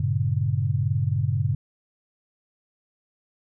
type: chord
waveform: sine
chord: G diminished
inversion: none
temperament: equal with one note detuned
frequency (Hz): 98 / 116.54 / 140.61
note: G2 / Bb2 / Db3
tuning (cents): 0 / 0 / +25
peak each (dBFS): -25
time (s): 0-1.55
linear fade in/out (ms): 5
effects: none